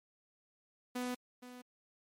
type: tone with echo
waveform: sawtooth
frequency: 248.5 Hz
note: B3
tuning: 11 cents sharp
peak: -32 dBFS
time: 0.95-1.15 s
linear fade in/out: 10 ms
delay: 470 ms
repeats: 1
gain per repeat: -13 dB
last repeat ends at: 1.62 s
effects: MP3 64 kbps